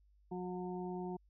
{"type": "harmonic tone", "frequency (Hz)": 181, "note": "F#3", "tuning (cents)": -38, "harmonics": [1, 2, 4, 5], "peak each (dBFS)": [-42, -42, -48, -50], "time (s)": [0.31, 1.17], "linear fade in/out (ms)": 10, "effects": ["added 50 Hz sine -65 dBFS peak until 1.29 s"]}